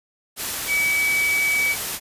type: tone in noise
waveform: sine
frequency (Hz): 2281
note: C#7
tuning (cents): +49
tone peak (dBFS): -18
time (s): 0.67-1.76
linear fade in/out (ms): 50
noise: white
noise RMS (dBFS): -27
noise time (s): 0.36-2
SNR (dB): +6
effects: resampled to 32000 Hz